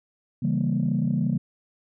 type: chord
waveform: sine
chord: C# diminished seventh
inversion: none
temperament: equal with one note detuned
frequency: 138.59 / 164.81 / 196.68 / 233.1 Hz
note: C#3 / E3 / G3 / Bb3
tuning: 0 / 0 / +6 / 0 cents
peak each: -26 dBFS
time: 0.42-1.38 s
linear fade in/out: 10 ms
effects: tanh soft clip ceiling -14 dBFS